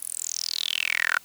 10% pulse tone with high-pass filter sweep, 41.12 Hz, E1, 4 cents flat, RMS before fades -28 dBFS, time 0-1.19 s, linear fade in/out 10 ms, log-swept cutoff 11000 to 1400 Hz, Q 8.2, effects white hiss -52 dBFS RMS until 1.24 s

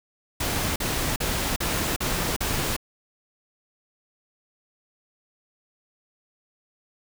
pink noise bursts, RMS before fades -26 dBFS, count 6, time 0.4-2.765 s, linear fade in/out 5 ms, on 360 ms, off 41 ms, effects none

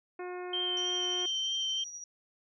harmonic tone, 360 Hz, F#4, 47 cents flat, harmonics 1 / 2 / 3 / 4 / 5 / 6 / 7, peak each -38 / -44 / -48 / -50 / -52 / -54 / -55 dBFS, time 0.19-1.26 s, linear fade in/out 5 ms
sine tone with vibrato, 3136 Hz, G7, in tune, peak -30 dBFS, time 0.53-1.84 s, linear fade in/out 5 ms, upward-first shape sine, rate 3.2 Hz, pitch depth 13 cents each way
sine tone with tremolo, 5770 Hz, F#8, 44 cents flat, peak -39 dBFS, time 0.77-2.04 s, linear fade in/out 2 ms, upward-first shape sine, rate 12 Hz, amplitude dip 45%
effects none

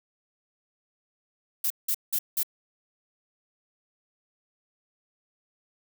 violet noise bursts, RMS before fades -26 dBFS, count 4, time 1.64-2.432 s, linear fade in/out 5 ms, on 63 ms, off 180 ms, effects none

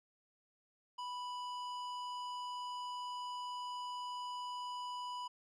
square tone with low-pass filter, 987.8 Hz, B5, in tune, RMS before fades -43 dBFS, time 0.98-5.28 s, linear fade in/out 10 ms, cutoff 5300 Hz, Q 0.77, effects none

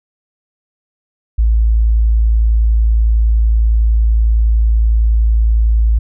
sine tone, 55.4 Hz, A1, 13 cents sharp, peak -8 dBFS, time 1.38-5.99 s, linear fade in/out 10 ms, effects none

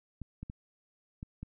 clicks, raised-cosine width 5 ms, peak -28 dBFS, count 5, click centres 0.217 / 0.43 / 0.499 / 1.229 / 1.43 s, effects none

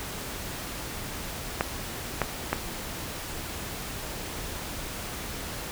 clicks, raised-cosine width 0.5 ms, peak -8 dBFS, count 3, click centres 1.609 / 2.217 / 2.53 s, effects pink hiss -36 dBFS RMS until 5.71 s

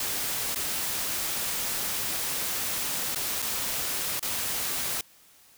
white noise with dropouts, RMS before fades -30 dBFS, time 0-5.01 s, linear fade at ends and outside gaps 2 ms, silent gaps 0.547-0.558 / 3.148-3.158 / 3.42-3.424 / 4.195-4.227 s, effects white hiss -57 dBFS RMS until 5.57 s

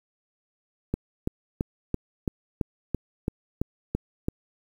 click train, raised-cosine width 3 ms, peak -12 dBFS, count 11, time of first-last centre 0.94-4.284 s, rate 2.99 Hz, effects 8-bit

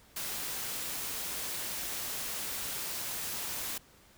white noise, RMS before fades -37 dBFS, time 0.16-3.78 s, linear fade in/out 5 ms, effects pink hiss -60 dBFS RMS until 4.17 s

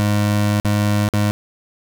25% pulse tone with dropouts, 103.9 Hz, G#2, 1 cent sharp, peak -11 dBFS, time 0-1.31 s, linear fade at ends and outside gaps 0 ms, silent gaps 0.6-0.648 / 1.088-1.137 s, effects none

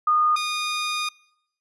sine / 15% pulse tone pair in turn, 1226 / 1226 Hz, D#6 / D#6, -26 / -26 cents, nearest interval unison, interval 0 cents, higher neither, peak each -16 / -18 dBFS, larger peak first, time 0.07-0.36 / 0.36-1.09 s, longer second, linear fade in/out 5 ms, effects noise-tail reverb RT60 0.8 s tail -25 dB re dry + resampled to 24000 Hz

